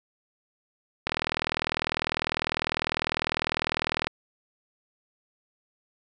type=click train; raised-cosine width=0.3 ms; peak=-8 dBFS; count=121; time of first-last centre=1.07-4.07 s; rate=40 Hz; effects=none